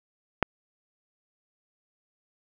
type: click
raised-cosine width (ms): 0.5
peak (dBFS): -5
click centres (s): 0.427
effects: none